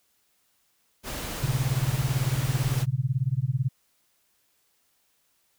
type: noise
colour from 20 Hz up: pink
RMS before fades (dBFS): -34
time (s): 1.03-2.86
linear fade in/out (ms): 50
type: tone with tremolo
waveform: sine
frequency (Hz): 130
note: C3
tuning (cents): -11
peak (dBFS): -19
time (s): 1.43-3.69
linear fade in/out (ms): 10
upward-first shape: sine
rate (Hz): 18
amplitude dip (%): 100
effects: white hiss -69 dBFS RMS until 5.58 s